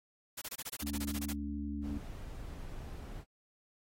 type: noise bursts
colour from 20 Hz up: white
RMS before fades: -41 dBFS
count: 14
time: 0.37-1.328 s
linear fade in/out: 10 ms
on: 48 ms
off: 22 ms
type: harmonic tone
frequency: 72.1 Hz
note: D2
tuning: 31 cents flat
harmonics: 1 / 3 / 4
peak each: -40 / -40 / -40 dBFS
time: 0.82-1.98 s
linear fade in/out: 5 ms
type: noise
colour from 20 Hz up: brown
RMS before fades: -44 dBFS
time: 1.81-3.25 s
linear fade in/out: 50 ms
effects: AAC 48 kbps